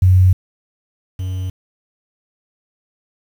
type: tone pair in turn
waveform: sine / triangle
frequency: 92.5 / 92.86 Hz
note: F#2 / F#2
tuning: 0 / +7 cents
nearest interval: unison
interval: 7 cents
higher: second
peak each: -7 / -18 dBFS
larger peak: first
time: 0.02-0.33 / 1.19-1.5 s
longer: neither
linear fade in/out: 5 ms
effects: 7-bit